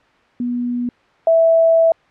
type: tone pair in turn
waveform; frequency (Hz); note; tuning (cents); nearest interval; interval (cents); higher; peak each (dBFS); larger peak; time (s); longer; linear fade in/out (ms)
sine; 243.3 / 657.3; B3 / E5; -26 / -5; octave + perfect fourth; 1721; second; -18 / -9; second; 0.4-0.89 / 1.27-1.92; second; 2
effects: white hiss -53 dBFS RMS until 2.1 s + low-pass 2000 Hz 12 dB/octave